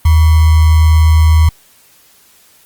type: tone with sample-and-hold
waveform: sine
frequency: 79.2 Hz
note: D#2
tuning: 31 cents sharp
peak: -4 dBFS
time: 0.05-1.49 s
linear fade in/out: 5 ms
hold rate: 1050 Hz
effects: white hiss -47 dBFS RMS until 2.65 s + Opus 32 kbps